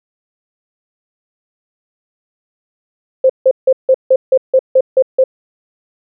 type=tone bursts; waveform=sine; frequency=523.3 Hz; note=C5; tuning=in tune; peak=-5 dBFS; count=10; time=3.24-5.24 s; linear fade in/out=5 ms; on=56 ms; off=160 ms; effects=none